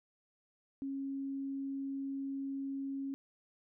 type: tone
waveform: sine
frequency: 273.4 Hz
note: C#4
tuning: 24 cents flat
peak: -36 dBFS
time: 0.82-3.14 s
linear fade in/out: 0 ms
effects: none